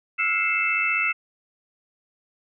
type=tone cluster; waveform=sine; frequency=1326 / 1426 / 2096 / 2191 / 2640 Hz; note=E6 / F6 / C7 / C#7 / E7; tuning=+10 / +36 / +2 / -21 / +2 cents; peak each=-30 / -31 / -26 / -29 / -23 dBFS; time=0.18-1.13 s; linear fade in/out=20 ms; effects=none